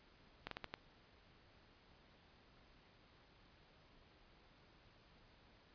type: slowing click train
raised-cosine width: 0.3 ms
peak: -27 dBFS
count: 5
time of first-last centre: 0.47-0.74 s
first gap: 43 ms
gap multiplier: 1.31
effects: pink hiss -67 dBFS RMS until 5.74 s + resampled to 11025 Hz